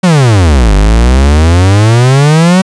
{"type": "exponential two-way sweep", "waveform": "45% pulse", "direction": "down then up", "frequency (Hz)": [191.8, 48.11, 191.8], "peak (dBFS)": -3, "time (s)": [0.03, 2.62], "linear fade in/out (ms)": 10, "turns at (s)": 0.74, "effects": ["resampled to 22050 Hz"]}